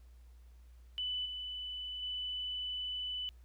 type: tone with level steps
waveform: sine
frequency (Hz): 2991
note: F#7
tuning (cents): +18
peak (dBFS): -34 / -39 / -36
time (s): 0.98-3.29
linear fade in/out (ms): 0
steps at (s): 1.25 / 2.02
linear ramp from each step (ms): 10
effects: added 60 Hz sine -54 dBFS peak until 3.44 s + pink hiss -73 dBFS RMS until 3.44 s